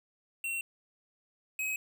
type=tone pair in turn; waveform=square; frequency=2727 / 2543 Hz; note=F7 / D#7; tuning=-42 / +37 cents; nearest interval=minor second; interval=121 cents; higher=first; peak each=-33 / -32 dBFS; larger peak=second; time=0.44-0.61 / 1.59-1.76 s; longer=neither; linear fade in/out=2 ms; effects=10-bit